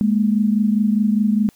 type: tone pair together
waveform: sine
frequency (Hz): 208.2 / 233.1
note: G#3 / A#3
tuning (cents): +5 / 0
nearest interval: major second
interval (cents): 195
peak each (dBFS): -15 / -20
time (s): 0.01-1.49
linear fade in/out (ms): 0
effects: white hiss -56 dBFS RMS until 1.55 s